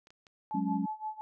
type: clicks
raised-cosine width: 0.2 ms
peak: -38 dBFS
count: 3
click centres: 0.071 / 0.105 / 0.268 s
type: tone with tremolo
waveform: sine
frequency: 863 Hz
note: A5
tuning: 34 cents flat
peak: -32 dBFS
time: 0.51-1.21 s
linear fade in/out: 0 ms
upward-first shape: sine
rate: 5.8 Hz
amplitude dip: 90%
type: chord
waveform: sine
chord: F# suspended second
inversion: none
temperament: equal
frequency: 185 / 207.7 / 277.2 Hz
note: F#3 / G#3 / C#4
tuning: 0 / 0 / 0 cents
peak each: -33 dBFS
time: 0.54-0.86 s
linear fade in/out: 10 ms
effects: none